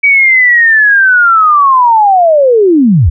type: linear sweep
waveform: sine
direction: down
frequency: 2287 to 62.8 Hz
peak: -3 dBFS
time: 0.03-3.1 s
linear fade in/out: 10 ms
effects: none